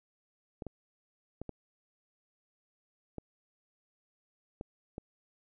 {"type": "clicks", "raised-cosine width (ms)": 2, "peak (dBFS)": -26, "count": 7, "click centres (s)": [0.622, 0.667, 1.416, 1.493, 3.183, 4.611, 4.981], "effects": []}